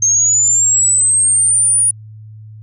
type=linear sweep; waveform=sine; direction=up; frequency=6360 to 9680 Hz; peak=-9 dBFS; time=0.02-1.91 s; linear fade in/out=5 ms; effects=added 108 Hz sine -32 dBFS peak until 2.62 s

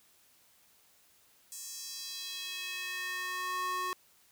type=tone with high-pass filter sweep; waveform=square; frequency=365.9 Hz; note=F#4; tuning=19 cents flat; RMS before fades=-38 dBFS; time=1.52-3.93 s; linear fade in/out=0 ms; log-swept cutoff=7500 to 830 Hz; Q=2.2; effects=white hiss -65 dBFS RMS until 4.31 s

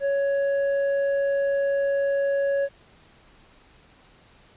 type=tone with hard clipping; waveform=sine; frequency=557 Hz; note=C#5; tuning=8 cents sharp; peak=-22 dBFS; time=0-2.69 s; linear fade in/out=50 ms; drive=5 dB; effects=pink hiss -55 dBFS RMS until 4.56 s + resampled to 8000 Hz

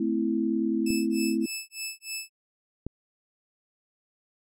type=chord; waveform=sine; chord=A minor; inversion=none; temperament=equal with one note detuned; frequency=220 / 258.8 / 329.6 Hz; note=A3 / C4 / E4; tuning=0 / -19 / 0 cents; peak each=-28 / -29 / -27 dBFS; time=0-1.46 s; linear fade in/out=5 ms
type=tone with tremolo; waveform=15% pulse; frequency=2620 Hz; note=E7; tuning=11 cents flat; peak=-24 dBFS; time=0.86-2.3 s; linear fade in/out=5 ms; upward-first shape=sine; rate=3.3 Hz; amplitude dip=100%
type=clicks; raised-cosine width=3 ms; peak=-23 / -20 dBFS; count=2; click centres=0.905 / 2.866 s
effects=none

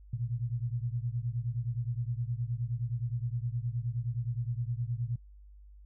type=beating tone pair; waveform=sine; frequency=115.8 / 125.4 Hz; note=A#2 / B2; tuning=-11 / +27 cents; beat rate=9.6 Hz; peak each=-33 / -35 dBFS; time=0.13-5.16 s; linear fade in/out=5 ms; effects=noise-tail reverb RT60 0.1 s tail -25 dB re dry + added 50 Hz sine -50 dBFS peak until 5.85 s

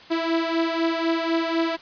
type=beating tone pair; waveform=sawtooth; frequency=328.7 / 332.7 Hz; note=E4 / E4; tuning=-5 / +16 cents; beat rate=4 Hz; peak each=-19 / -22 dBFS; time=0.1-1.77 s; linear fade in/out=20 ms; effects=white hiss -46 dBFS RMS until 1.81 s + resampled to 11025 Hz

